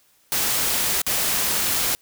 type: noise with dropouts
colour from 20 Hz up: white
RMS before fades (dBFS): -22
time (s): 0.32-1.95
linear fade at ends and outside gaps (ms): 0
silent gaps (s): 1.017-1.066
effects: white hiss -60 dBFS RMS until 2.01 s